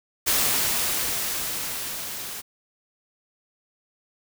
white noise with level ramp, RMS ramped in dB -21 to -35 dBFS, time 0.26-2.42 s, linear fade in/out 20 ms, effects none

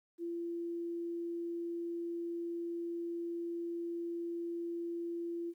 sine tone, 340.6 Hz, F4, 43 cents flat, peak -36 dBFS, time 0.18-5.54 s, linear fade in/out 50 ms, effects 12-bit

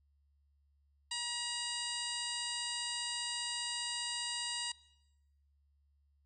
harmonic tone, 955 Hz, A#5, 42 cents sharp, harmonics 1 / 2 / 3 / 4 / 5 / 6 / 7 / 8 / 9, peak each -47 / -46 / -42 / -43 / -42 / -54 / -54 / -45 / -46 dBFS, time 1.11-4.72 s, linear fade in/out 5 ms, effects noise-tail reverb RT60 0.9 s tail -21 dB re dry + added 71 Hz sine -69 dBFS peak until 6.25 s

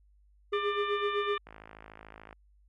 triangle tone with tremolo, 410 Hz, G#4, 22 cents flat, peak -25 dBFS, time 0.52-1.38 s, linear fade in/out 10 ms, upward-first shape sine, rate 7.9 Hz, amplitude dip 80%
harmonic tone, 595 Hz, D5, 22 cents sharp, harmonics 2 / 3 / 4 / 5 / 6, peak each -33 / -40 / -41 / -45 / -43 dBFS, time 0.53-1.38 s, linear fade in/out 5 ms
click train, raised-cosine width 0.5 ms, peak -32 dBFS, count 47, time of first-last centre 1.47-2.328 s, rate 53.6 Hz
effects added 50 Hz sine -60 dBFS peak until 2.68 s

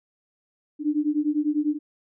sine beating tone pair, 293.7 / 303.7 Hz, D4 / D#4, 0 / -42 cents, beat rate 10 Hz, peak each -24 dBFS, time 0.79-1.79 s, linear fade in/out 50 ms, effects none

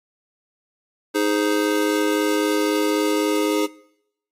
square chord, Ab major, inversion second, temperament just, 311.5 / 415.3 / 519.1 Hz, Eb4 / Ab4 / C5, +2 / 0 / -14 cents, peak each -22 / -23 / -27 dBFS, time 1.14-3.67 s, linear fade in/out 20 ms, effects noise-tail reverb RT60 0.8 s tail -22 dB re dry + AAC 48 kbps

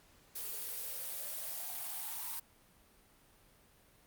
blue noise with high-pass filter sweep, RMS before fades -41 dBFS, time 0.35-2.4 s, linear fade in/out 10 ms, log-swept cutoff 390 to 940 Hz, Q 5.9, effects pink hiss -65 dBFS RMS until 4.06 s + Opus 48 kbps

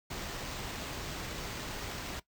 pink noise with sample-and-hold, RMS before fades -40 dBFS, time 0.1-2.2 s, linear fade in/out 10 ms, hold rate 11025 Hz, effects noise-tail reverb RT60 0.1 s tail -18 dB re dry

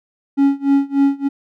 triangle tone with tremolo, 277.9 Hz, C#4, 4 cents sharp, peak -7 dBFS, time 0.37-1.29 s, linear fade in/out 20 ms, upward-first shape sine, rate 3.4 Hz, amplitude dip 95%, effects none

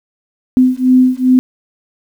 sine beating tone pair, 254 / 256.5 Hz, B3 / C4, +49 / -34 cents, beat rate 2.5 Hz, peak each -10 dBFS, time 0.57-1.39 s, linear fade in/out 0 ms, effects 7-bit

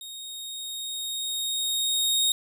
sawtooth tone with level ramp, 3729 Hz, A#7, in tune, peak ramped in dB -35 to -17 dBFS, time 0.01-2.32 s, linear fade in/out 2 ms, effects none

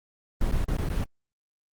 brown noise with dropouts, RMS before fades -25 dBFS, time 0.41-1.04 s, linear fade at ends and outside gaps 1 ms, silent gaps 0.514-0.523 / 0.644-0.684 / 0.768-0.784 / 0.888-0.9 s, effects Opus 24 kbps

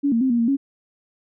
sine tone with pitch steps, 283.2 / 230 / 262.3 / 236.7 / 231.2 / 275.8 Hz, C#4 / A#3 / C4 / A#3 / A#3 / C#4, +37 / -23 / +4 / +27 / -14 / -9 cents, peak -16 dBFS, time 0.03-0.57 s, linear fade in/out 20 ms, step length 90 ms, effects none

